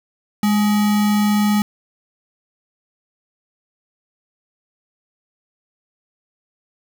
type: tone with sample-and-hold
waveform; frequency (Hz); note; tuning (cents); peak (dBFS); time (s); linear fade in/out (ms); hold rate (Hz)
sine; 207.7; G#3; 0; -13; 0.43-1.62; 2; 1050
effects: none